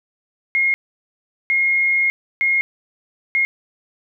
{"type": "tone bursts at uneven times", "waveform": "sine", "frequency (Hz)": 2147, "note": "C7", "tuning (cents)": 44, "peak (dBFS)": -14, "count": 4, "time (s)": [[0.55, 0.74], [1.5, 2.1], [2.41, 2.61], [3.35, 3.45]], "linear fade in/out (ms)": 0, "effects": []}